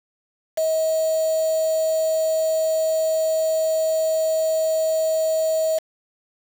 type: tone with quantisation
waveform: sine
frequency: 638 Hz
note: D#5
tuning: 43 cents sharp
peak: -18 dBFS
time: 0.57-5.79 s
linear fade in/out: 10 ms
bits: 5
effects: none